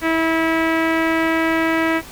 sawtooth tone with low-pass filter, 325.1 Hz, E4, 24 cents flat, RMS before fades -18 dBFS, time 0.01-2.02 s, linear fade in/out 50 ms, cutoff 2100 Hz, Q 2.8, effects pink hiss -38 dBFS RMS until 2.11 s

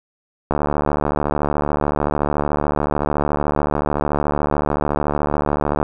click train, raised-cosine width 1 ms, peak -5 dBFS, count 393, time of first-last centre 0.51-5.829 s, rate 73.7 Hz, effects none

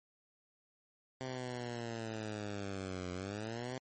10% pulse linear two-way sweep, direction down then up, 130.81 to 89 to 130.81 Hz, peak -31 dBFS, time 1.21-3.78 s, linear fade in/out 0 ms, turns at 3.12 s, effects MP3 32 kbps

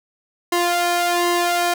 sawtooth tone with flanger, 349.2 Hz, F4, in tune, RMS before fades -19 dBFS, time 0.52-1.74 s, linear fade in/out 5 ms, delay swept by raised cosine 1 to 1.61 ms, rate 1.3 Hz, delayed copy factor +0.75, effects none

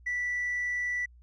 triangle tone with hard clipping, 1965 Hz, B6, 9 cents flat, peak -28 dBFS, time 0.06-1.06 s, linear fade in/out 10 ms, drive 2 dB, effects added 60 Hz sine -52 dBFS peak until 1.22 s + resampled to 24000 Hz

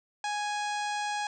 harmonic tone, 830.6 Hz, G#5, in tune, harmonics 1 / 2 / 3 / 4 / 5 / 6 / 7 / 8 / 9 / 10, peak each -31 / -37 / -41 / -43 / -45 / -47 / -48 / -49 / -50 / -51 dBFS, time 0.24-1.27 s, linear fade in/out 2 ms, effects none

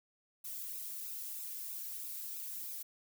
violet noise with flanger, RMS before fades -43 dBFS, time 0.44-2.83 s, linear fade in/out 10 ms, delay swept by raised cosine 0.77 to 2.47 ms, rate 3.1 Hz, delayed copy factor +0.85, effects none

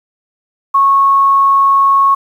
sine tone, 1100 Hz, C#6, 14 cents flat, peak -6 dBFS, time 0.74-2.15 s, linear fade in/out 10 ms, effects 7-bit

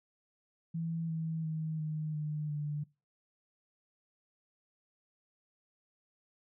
sine tone with pitch steps, 164.81 / 161.33 / 157.91 / 154.57 / 151.31 / 148.11 Hz, E3 / E3 / D#3 / D#3 / D#3 / D3, 0 / -37 / +26 / -11 / -48 / +15 cents, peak -33 dBFS, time 0.74-2.84 s, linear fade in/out 10 ms, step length 350 ms, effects noise-tail reverb RT60 0.3 s tail -23 dB re dry

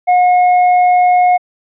sine tone with hard clipping, 722 Hz, F#5, 43 cents flat, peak -8 dBFS, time 0.07-1.38 s, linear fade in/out 20 ms, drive 4 dB, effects resampled to 8000 Hz

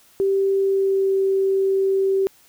sine tone with pitch glide, 390.4 to 387 Hz, G4 to G4, -7 to -22 cents, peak -16 dBFS, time 0.2-2.27 s, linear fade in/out 0 ms, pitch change -15 cents, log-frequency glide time 0.58-1.14 s, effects white hiss -54 dBFS RMS until 2.48 s

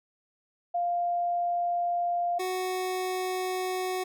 sine / 25% pulse tone pair in turn, 698.5 / 370 Hz, F5 / F#4, 0 / 0 cents, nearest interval major seventh, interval 1100 cents, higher first, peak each -25 / -25 dBFS, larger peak neither, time 0.74-2.39 / 2.39-4.04 s, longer neither, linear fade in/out 10 ms, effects none

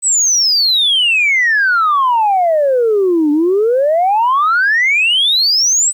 sine exponential two-way sweep, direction down then up, 8170 to 289.2 to 8170 Hz, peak -8 dBFS, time 0.02-5.93 s, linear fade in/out 50 ms, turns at 3.31 s, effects tanh soft clip ceiling -6 dBFS + 8-bit

